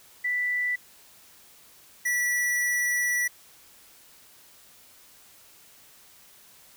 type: tone pair in turn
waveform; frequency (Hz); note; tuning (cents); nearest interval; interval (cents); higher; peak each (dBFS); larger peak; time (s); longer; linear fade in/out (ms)
sine / square; 1975.5 / 1952.8; B6 / B6; 0 / -20; unison; 20; first; -24; neither; 0.24-0.76 / 2.05-3.28; second; 10
effects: white hiss -54 dBFS RMS until 6.76 s